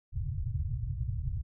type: low-pass noise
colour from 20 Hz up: white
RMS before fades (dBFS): -33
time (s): 0.12-1.43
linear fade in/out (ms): 50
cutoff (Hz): 140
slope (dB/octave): 96
effects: none